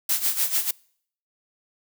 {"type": "noise with tremolo", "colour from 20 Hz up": "blue", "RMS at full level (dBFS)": -21, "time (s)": [0.09, 0.71], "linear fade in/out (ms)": 5, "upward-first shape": "sine", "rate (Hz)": 6.8, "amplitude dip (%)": 75, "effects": ["noise-tail reverb RT60 0.6 s tail -25 dB re dry"]}